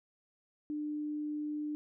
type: tone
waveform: sine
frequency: 299.2 Hz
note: D4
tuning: 32 cents sharp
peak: -34 dBFS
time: 0.7-1.75 s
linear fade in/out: 0 ms
effects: none